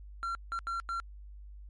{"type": "tone bursts at uneven times", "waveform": "triangle", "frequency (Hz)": 1367, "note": "F6", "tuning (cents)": -37, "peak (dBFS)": -30, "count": 4, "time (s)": [[0.23, 0.35], [0.52, 0.59], [0.67, 0.8], [0.89, 1]], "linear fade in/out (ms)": 0, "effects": ["added 50 Hz sine -45 dBFS peak until 1.69 s", "MP3 48 kbps"]}